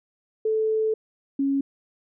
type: tone pair in turn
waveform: sine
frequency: 437.6 / 275.7 Hz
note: A4 / C#4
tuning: -9 / -9 cents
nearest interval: minor sixth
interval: 800 cents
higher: first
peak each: -20 dBFS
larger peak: neither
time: 0.45-0.94 / 1.39-1.61 s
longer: first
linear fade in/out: 5 ms
effects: none